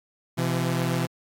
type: tone pair together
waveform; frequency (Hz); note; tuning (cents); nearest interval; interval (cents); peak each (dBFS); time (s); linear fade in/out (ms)
sawtooth; 128.4 / 168.57; C3 / E3; -32 / +39; perfect fourth; 471; -22; 0.37-1.07; 20
effects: AAC 64 kbps